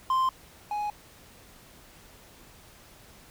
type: tone pair in turn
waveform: triangle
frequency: 1044 / 833.6 Hz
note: C6 / G#5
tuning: -4 / +6 cents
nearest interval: major third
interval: 390 cents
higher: first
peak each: -20 / -26 dBFS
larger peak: first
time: 0.1-0.29 / 0.71-0.9 s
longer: neither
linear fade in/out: 2 ms
effects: pink hiss -53 dBFS RMS until 3.3 s